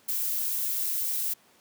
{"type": "noise", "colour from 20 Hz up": "violet", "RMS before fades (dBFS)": -29, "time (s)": [0.08, 1.34], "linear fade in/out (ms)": 10, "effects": ["pink hiss -60 dBFS RMS until 1.6 s", "high-pass 200 Hz 12 dB/octave"]}